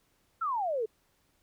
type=exponential sweep; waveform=sine; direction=down; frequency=1392 to 419.6 Hz; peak=-28 dBFS; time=0.41-0.86 s; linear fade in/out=10 ms; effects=pink hiss -71 dBFS RMS until 1.42 s